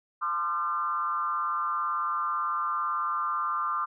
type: tone with frequency modulation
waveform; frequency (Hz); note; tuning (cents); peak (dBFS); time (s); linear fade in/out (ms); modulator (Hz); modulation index
sine; 1200; D6; +37; -26; 0.21-3.86; 20; 159; 0.99
effects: none